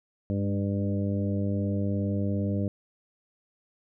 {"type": "harmonic tone with a mistuned harmonic", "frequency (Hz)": 99.7, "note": "G2", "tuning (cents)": 30, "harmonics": [1, 2, 3, 4, 5, 6], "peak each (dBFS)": [-28, -29, -34, -41, -38, -39], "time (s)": [0.3, 2.68], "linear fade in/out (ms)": 0, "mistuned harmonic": 2, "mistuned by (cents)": 22, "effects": []}